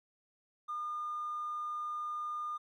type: tone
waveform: triangle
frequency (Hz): 1213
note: D#6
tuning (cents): -44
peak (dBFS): -32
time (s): 0.68-2.58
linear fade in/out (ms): 20
effects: tanh soft clip ceiling -33 dBFS